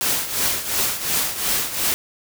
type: noise with tremolo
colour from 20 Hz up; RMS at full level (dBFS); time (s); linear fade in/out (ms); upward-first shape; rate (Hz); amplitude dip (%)
white; -19; 0.01-1.94; 0; triangle; 2.8; 75
effects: none